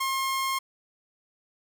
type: tone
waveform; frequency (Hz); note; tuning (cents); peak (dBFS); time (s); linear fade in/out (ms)
sawtooth; 1070; C6; +38; -22; 0-0.59; 10
effects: none